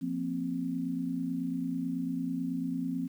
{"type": "chord", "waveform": "sine", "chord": "F suspended fourth", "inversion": "none", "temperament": "just", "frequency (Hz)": [174.61, 232.8, 261.9], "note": ["F3", "Bb3", "C4"], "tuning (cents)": [0, -2, 2], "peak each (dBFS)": [-36, -38, -32], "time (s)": [0.01, 3.08], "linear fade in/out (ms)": 20, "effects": ["10-bit"]}